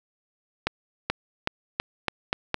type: accelerating click train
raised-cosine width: 0.3 ms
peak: -7 dBFS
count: 7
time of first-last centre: 0.67-2.543 s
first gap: 430 ms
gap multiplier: 0.87
effects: none